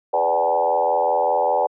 sine tone with frequency modulation, 674 Hz, E5, 38 cents sharp, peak -15 dBFS, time 0.13-1.67 s, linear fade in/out 10 ms, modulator 85.1 Hz, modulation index 2.6, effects high-pass 400 Hz 12 dB/octave

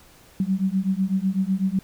sine beating tone pair, 186.9 / 194.9 Hz, F#3 / G3, +18 / -10 cents, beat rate 8 Hz, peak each -23 dBFS, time 0.4-1.79 s, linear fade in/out 2 ms, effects pink hiss -52 dBFS RMS until 1.83 s

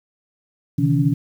sine tone cluster, 130.2 / 147.3 / 161.2 / 282.4 Hz, C3 / D3 / E3 / C#4, -8 / +6 / -38 / +32 cents, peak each -20 dBFS, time 0.78-1.14 s, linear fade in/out 10 ms, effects 8-bit

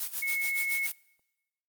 blue noise with tremolo, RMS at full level -32 dBFS, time 0-0.92 s, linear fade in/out 2 ms, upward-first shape sine, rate 7.1 Hz, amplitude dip 85%
sine tone, 2186 Hz, C#7, 25 cents flat, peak -28 dBFS, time 0.22-0.87 s, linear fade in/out 5 ms
effects noise-tail reverb RT60 1.0 s tail -24 dB re dry + Opus 24 kbps

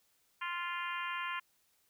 harmonic tone, 348.4 Hz, F4, 4 cents flat, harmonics 3 / 4 / 5 / 6 / 7 / 8 / 9, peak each -39 / -43 / -43 / -45 / -46 / -46 / -51 dBFS, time 0.41-1.4 s, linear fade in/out 10 ms, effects white hiss -73 dBFS RMS until 1.89 s

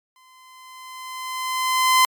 sawtooth tone with exponential growth, 1030 Hz, C6, 28 cents flat, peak -8 dBFS, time 0.16-2.05 s, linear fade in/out 1 ms, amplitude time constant 410 ms, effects MP3 96 kbps

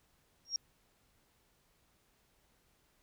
sine tone with exponential growth, 5588 Hz, F8, in tune, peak -27 dBFS, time 0.45-0.56 s, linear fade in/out 1 ms, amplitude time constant 23 ms, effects pink hiss -72 dBFS RMS until 3.02 s

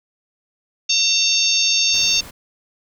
harmonic tone, 909 Hz, A#5, 44 cents flat, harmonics 3 / 4 / 5 / 6 / 7, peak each -21 / -21 / -21 / -21 / -21 dBFS, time 0.89-2.21 s, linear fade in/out 10 ms
pink noise, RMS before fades -38 dBFS, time 1.93-2.31 s, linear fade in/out 10 ms
effects none

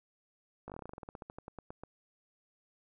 slowing click train, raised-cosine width 1 ms, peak -30 dBFS, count 21, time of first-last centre 0.68-1.836 s, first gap 18 ms, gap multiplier 1.11, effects none

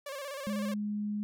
sawtooth tone with vibrato, 557 Hz, C#5, 8 cents sharp, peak -34 dBFS, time 0.06-0.74 s, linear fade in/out 5 ms, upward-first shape square, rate 16 Hz, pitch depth 65 cents each way
sine tone, 208.3 Hz, G#3, 5 cents sharp, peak -31 dBFS, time 0.47-1.23 s, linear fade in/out 0 ms
effects none

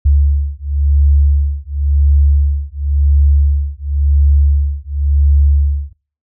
sine beating tone pair, 70.9 / 71.84 Hz, C#2 / D2, +40 / -38 cents, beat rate 0.94 Hz, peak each -12 dBFS, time 0.05-5.93 s, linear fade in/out 10 ms, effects noise-tail reverb RT60 0.4 s tail -24 dB re dry

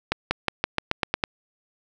accelerating click train, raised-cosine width 0.3 ms, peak -5 dBFS, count 9, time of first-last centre 0.12-1.238 s, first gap 190 ms, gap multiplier 0.91, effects none

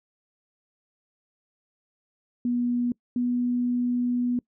sine tone pair in turn, 242.7 / 244.8 Hz, B3 / B3, -30 / -15 cents, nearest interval unison, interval 15 cents, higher second, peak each -22 dBFS, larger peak neither, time 2.45-2.92 / 3.16-4.39 s, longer second, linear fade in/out 2 ms, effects noise-tail reverb RT60 0.1 s tail -24 dB re dry

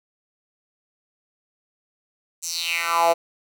10% pulse tone with high-pass filter sweep, 168.5 Hz, E3, 38 cents sharp, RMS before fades -22 dBFS, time 2.42-3.14 s, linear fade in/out 20 ms, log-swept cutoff 7300 to 570 Hz, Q 4.1, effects none

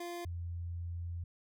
25% pulse / sine tone pair in turn, 347.1 / 85.85 Hz, F4 / F2, -11 / -29 cents, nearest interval 2 octaves, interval 2418 cents, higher first, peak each -36 / -37 dBFS, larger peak first, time 0-0.25 / 0.25-1.24 s, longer second, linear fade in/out 5 ms, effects none

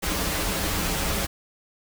pink noise with comb filter, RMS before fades -26 dBFS, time 0.02-1.27 s, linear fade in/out 20 ms, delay 8.2 ms, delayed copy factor -0.75, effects none

